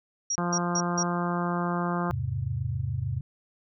sine tone bursts, 5680 Hz, F8, 28 cents sharp, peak -25 dBFS, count 4, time 0.3-1.03 s, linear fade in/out 5 ms, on 55 ms, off 170 ms
harmonic tone, 174.61 Hz, F3, in tune, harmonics 1 / 2 / 3 / 4 / 5 / 6 / 7 / 8 / 9, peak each -28 / -34 / -38 / -35 / -37 / -35 / -35 / -41 / -42 dBFS, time 0.38-2.11 s, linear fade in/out 0 ms
sine chord, E augmented, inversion none, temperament equal, 82.41 / 103.83 / 130.81 Hz, E2 / G#2 / B#2, 0 / 0 / 0 cents, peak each -34 / -31 / -30 dBFS, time 2.1-3.21 s, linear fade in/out 5 ms
effects none

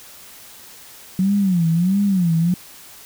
sine tone with vibrato, 182 Hz, F#3, 28 cents flat, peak -14 dBFS, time 1.19-2.54 s, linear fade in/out 2 ms, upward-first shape sine, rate 1.5 Hz, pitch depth 190 cents each way, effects white hiss -42 dBFS RMS until 3.05 s

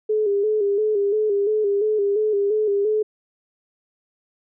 sine tone with vibrato, 415.3 Hz, G#4, in tune, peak -17 dBFS, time 0.09-3.03 s, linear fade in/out 10 ms, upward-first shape square, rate 2.9 Hz, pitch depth 57 cents each way, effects none

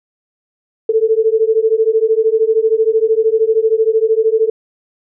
sine beating tone pair, 437.2 / 450.2 Hz, A4 / A4, -11 / +40 cents, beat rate 13 Hz, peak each -13 / -13 dBFS, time 0.89-4.5 s, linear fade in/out 5 ms, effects none

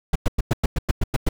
brown noise bursts, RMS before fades -17 dBFS, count 10, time 0.13-1.29 s, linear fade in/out 5 ms, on 26 ms, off 100 ms, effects none

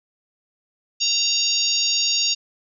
harmonic tone with a mistuned harmonic, 928 Hz, A#5, 8 cents flat, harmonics 3 / 4 / 5 / 6 / 7, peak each -26 / -26 / -22 / -25 / -25 dBFS, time 1-2.35 s, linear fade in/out 20 ms, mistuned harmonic 7, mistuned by +48 cents, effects none

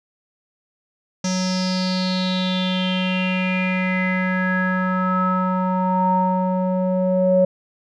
square tone with low-pass filter sweep, 185 Hz, F#3, in tune, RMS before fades -20 dBFS, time 1.24-7.45 s, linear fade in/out 5 ms, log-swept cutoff 5900 to 560 Hz, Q 7.6, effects none

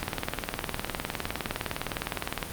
two click trains, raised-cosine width 0.3 ms, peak -12 / -23 dBFS, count 48 / 5, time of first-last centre 0.03-2.428 / 0.08-1.138 s, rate 19.6 / 3.78 Hz, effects pink hiss -38 dBFS RMS until 2.52 s + Opus 48 kbps

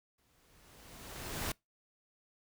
pink noise with exponential growth, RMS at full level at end -35 dBFS, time 0.18-1.52 s, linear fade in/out 5 ms, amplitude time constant 290 ms, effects noise-tail reverb RT60 0.2 s tail -25 dB re dry

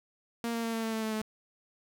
sawtooth tone with pitch steps, 233.1 / 230.7 / 228.3 / 225.9 / 223.6 / 221.3 / 219 / 216.7 Hz, A#3 / A#3 / A#3 / A3 / A3 / A3 / A3 / A3, 0 / -18 / -36 / +46 / +28 / +10 / -8 / -26 cents, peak -27 dBFS, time 0.44-1.216 s, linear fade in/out 0 ms, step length 97 ms, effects none

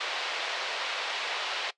white band-pass noise, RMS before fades -33 dBFS, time 0-1.71 s, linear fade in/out 10 ms, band 470 to 4000 Hz, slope 24 dB/octave, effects noise-tail reverb RT60 0.1 s tail -18 dB re dry + resampled to 22050 Hz

